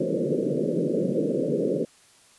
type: band-pass noise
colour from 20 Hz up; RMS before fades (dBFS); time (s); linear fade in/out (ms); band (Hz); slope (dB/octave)
white; -25; 0-1.85; 5; 140 to 560; 96
effects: white hiss -56 dBFS RMS until 2.38 s + resampled to 24000 Hz